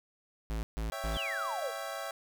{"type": "tone bursts", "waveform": "square", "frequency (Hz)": 54.8, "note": "A1", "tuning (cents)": -6, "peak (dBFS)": -33, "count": 3, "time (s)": [0.5, 1.17], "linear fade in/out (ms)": 0, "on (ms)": 130, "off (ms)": 140}
{"type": "chord", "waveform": "25% pulse", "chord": "C# diminished", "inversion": "none", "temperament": "equal", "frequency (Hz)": [554.4, 659.3, 784], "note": ["C#5", "E5", "G5"], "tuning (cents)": [0, 0, 0], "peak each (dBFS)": [-38, -36, -39], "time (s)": [0.92, 2.11], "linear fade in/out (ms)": 2}
{"type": "exponential sweep", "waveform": "sine", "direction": "down", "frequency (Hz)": [3729, 440], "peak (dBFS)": -34, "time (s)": [1.13, 1.72], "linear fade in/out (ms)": 50}
{"effects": []}